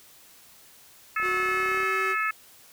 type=harmonic tone; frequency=432.7 Hz; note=A4; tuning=29 cents flat; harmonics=3 / 4 / 5 / 6; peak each=-27 / -29 / -31 / -33 dBFS; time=1.16-2.31 s; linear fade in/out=5 ms
type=click train; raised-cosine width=1 ms; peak=-29 dBFS; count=23; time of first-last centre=1.2-1.832 s; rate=34.8 Hz
type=tone with pitch glide; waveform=45% pulse; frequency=367.5 to 381.6 Hz; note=F#4 to G4; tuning=-12 to -47 cents; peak=-31 dBFS; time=1.21-2.16 s; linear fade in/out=50 ms; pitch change=+65 cents; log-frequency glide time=1.34-1.85 s
effects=white hiss -53 dBFS RMS until 2.72 s